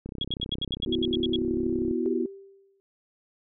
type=click train; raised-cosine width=3 ms; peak=-23 dBFS; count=61; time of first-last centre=0.06-1.912 s; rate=32.4 Hz
type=tone bursts; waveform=sine; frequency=3322 Hz; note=G#7; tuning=in tune; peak=-26 dBFS; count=12; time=0.21-1.36 s; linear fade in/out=2 ms; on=28 ms; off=74 ms
type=chord; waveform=sine; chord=B suspended fourth; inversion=none; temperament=equal; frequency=246.9 / 329.6 / 370 Hz; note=B3 / E4 / F#4; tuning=0 / 0 / 0 cents; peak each=-29 dBFS; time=0.87-2.26 s; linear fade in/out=5 ms
type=tone with exponential decay; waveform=sine; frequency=392 Hz; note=G4; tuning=in tune; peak=-26 dBFS; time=2.06-2.8 s; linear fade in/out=0 ms; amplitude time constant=160 ms
effects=none